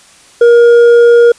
sine tone with hard clipping, 473 Hz, A#4, 25 cents sharp, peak -3 dBFS, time 0.41-1.32 s, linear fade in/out 5 ms, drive 4 dB, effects white hiss -41 dBFS RMS until 1.38 s + resampled to 22050 Hz

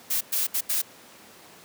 blue noise bursts at uneven times, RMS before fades -25 dBFS, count 4, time 0.1-0.21 / 0.32-0.47 / 0.54-0.61 / 0.69-0.82 s, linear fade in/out 10 ms, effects pink hiss -49 dBFS RMS until 1.64 s + high-pass 200 Hz 12 dB/octave

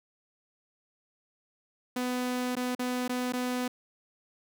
sawtooth tone with dropouts, 249.6 Hz, B3, 19 cents sharp, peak -25 dBFS, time 1.96-3.68 s, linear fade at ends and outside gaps 5 ms, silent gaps 2.554-2.566 / 2.751-2.792 / 3.08-3.093 / 3.324-3.334 s, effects none

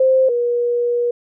sine tone pair in turn, 523.3 / 480.4 Hz, C5 / B4, 0 / -48 cents, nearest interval minor second, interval 148 cents, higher first, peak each -10 / -15 dBFS, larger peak first, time 0-0.29 / 0.29-1.11 s, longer second, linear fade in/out 5 ms, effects none

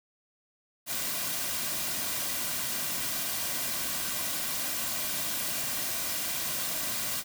white noise with comb filter, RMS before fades -32 dBFS, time 0.86-7.24 s, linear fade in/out 50 ms, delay 2.3 ms, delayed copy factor -0.5, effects none

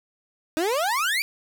30% pulse exponential sweep, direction up, 302.1 to 2410 Hz, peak -19 dBFS, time 0.57-1.22 s, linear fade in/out 0 ms, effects none

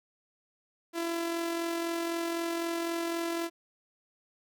sawtooth tone with amplitude modulation, 336.4 Hz, E4, 35 cents sharp, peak -25 dBFS, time 0.93-3.5 s, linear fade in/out 50 ms, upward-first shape sine, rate 43.9 Hz, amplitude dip 35%, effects none

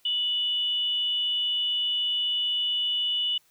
sine tone pair together, 2948 / 3513 Hz, F#7 / A7, -7 / -3 cents, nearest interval minor third, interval 304 cents, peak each -24 / -34 dBFS, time 0.05-3.38 s, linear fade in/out 5 ms, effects white hiss -64 dBFS RMS until 3.5 s

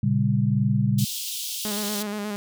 sine chord, G diminished, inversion first, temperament equal with one note detuned, 116.54 / 138.59 / 200 Hz, Bb2 / Db3 / G3, 0 / 0 / +35 cents, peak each -23 dBFS, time 0.03-1.05 s, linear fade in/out 5 ms
pink high-pass noise, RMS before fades -31 dBFS, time 0.98-2.03 s, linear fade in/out 10 ms, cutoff 3000 Hz, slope 48 dB/octave
sawtooth tone with vibrato, 207.7 Hz, G#3, in tune, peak -24 dBFS, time 1.65-2.36 s, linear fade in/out 0 ms, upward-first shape square, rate 8.4 Hz, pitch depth 33 cents each way
effects none

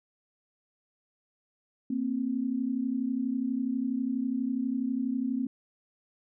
sine tone pair together, 233.1 / 265.3 Hz, A#3 / C4, 0 / +24 cents, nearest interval major second, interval 224 cents, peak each -31 / -29 dBFS, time 1.9-5.47 s, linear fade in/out 5 ms, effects none

